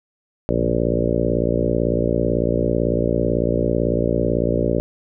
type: harmonic tone with a mistuned harmonic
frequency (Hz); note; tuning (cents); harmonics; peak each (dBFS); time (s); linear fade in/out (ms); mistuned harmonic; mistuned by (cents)
58; A#1; -8; 1 / 2 / 3 / 4 / 5 / 6 / 7 / 8 / 9 / 10; -26 / -26 / -26 / -26 / -26 / -26 / -26 / -26 / -26 / -26; 0.49-4.8; 0; 2; +45
effects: none